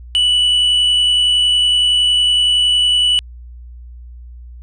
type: tone with amplitude modulation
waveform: triangle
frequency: 2960 Hz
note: F#7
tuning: in tune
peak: -8 dBFS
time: 0.15-3.19 s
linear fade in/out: 0 ms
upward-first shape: sine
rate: 70.8 Hz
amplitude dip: 25%
effects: added 60 Hz sine -32 dBFS peak until 4.62 s + resampled to 24000 Hz